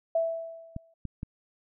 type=tone with exponential decay; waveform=sine; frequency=659.3 Hz; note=E5; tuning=in tune; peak=-21 dBFS; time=0.15-0.94 s; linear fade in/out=5 ms; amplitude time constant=170 ms
type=clicks; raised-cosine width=5 ms; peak=-22 dBFS; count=3; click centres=0.764 / 1.053 / 1.231 s
effects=none